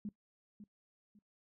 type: tone with echo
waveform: sine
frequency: 207.7 Hz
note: G#3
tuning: in tune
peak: -38 dBFS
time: 0.05-0.09 s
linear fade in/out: 2 ms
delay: 550 ms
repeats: 2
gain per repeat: -11 dB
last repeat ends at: 1.19 s
effects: noise-tail reverb RT60 0.1 s tail -20 dB re dry